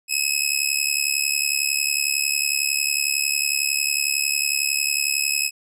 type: tone with amplitude modulation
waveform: 15% pulse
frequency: 2565 Hz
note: E7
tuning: 48 cents flat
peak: -9 dBFS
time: 0.08-5.51 s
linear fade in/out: 50 ms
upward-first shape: sine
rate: 71 Hz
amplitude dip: 85%
effects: none